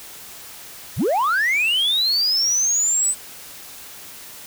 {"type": "linear sweep", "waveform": "sine", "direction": "up", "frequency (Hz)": [49, 8160], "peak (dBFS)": -14, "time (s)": [0.96, 3.15], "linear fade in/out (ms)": 50, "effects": ["tanh soft clip ceiling -15 dBFS", "white hiss -39 dBFS RMS until 4.46 s"]}